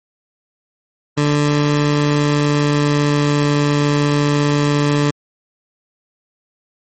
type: tone with pitch glide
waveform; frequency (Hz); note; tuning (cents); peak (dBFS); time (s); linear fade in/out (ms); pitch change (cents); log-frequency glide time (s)
20% pulse; 146.83 to 145.73; D3 to D3; 0 to -13; -8; 1.17-5.11; 10; -13; 1.99-3.63
effects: MP3 32 kbps